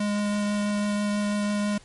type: tone with vibrato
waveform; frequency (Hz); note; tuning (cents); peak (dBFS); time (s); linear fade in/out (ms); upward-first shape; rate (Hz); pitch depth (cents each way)
square; 206.4; G#3; -10; -24; 0-1.78; 5; triangle; 6.1; 9
effects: pink hiss -53 dBFS RMS until 1.84 s + MP3 48 kbps